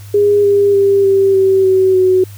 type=tone with pitch steps; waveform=sine; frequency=409.5 / 402.9 / 396.5 / 390.1 / 383.8 / 377.7 / 371.6 Hz; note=G#4 / G4 / G4 / G4 / G4 / F#4 / F#4; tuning=-24 / +48 / +20 / -8 / -37 / +36 / +7 cents; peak=-7 dBFS; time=0.14-2.24 s; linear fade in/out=5 ms; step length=300 ms; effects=added 101 Hz sine -30 dBFS peak until 2.37 s + white hiss -42 dBFS RMS until 2.37 s